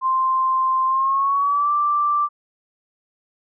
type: tone with pitch glide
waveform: sine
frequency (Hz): 1046.5 to 1174.7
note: C6 to D6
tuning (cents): 0 to 0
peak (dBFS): -16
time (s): 0.01-2.29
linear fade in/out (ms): 50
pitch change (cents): +200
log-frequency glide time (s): 0.86-1.72
effects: none